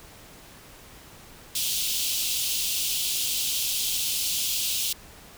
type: high-pass noise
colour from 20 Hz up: pink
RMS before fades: -27 dBFS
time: 1.55-4.93 s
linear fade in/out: 5 ms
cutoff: 2800 Hz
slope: 48 dB/octave
effects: pink hiss -48 dBFS RMS until 5.37 s